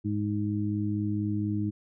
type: harmonic tone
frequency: 104.2 Hz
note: G#2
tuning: 6 cents sharp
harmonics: 1 / 2 / 3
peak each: -30 / -31 / -31 dBFS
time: 0.04-1.71 s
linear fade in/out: 20 ms
effects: none